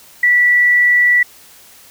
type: tone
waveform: sine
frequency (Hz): 1956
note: B6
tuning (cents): -17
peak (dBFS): -8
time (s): 0.23-1.23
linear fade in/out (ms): 5
effects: white hiss -43 dBFS RMS until 1.9 s